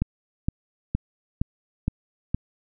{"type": "click train", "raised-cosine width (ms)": 5, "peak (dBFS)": -10, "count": 6, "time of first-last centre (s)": [0.02, 2.346], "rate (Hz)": 2.15, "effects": []}